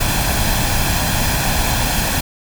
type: noise with comb filter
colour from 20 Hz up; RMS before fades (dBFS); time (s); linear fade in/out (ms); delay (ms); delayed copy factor
pink; -17; 0-2.21; 10; 1.2; +0.55
effects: none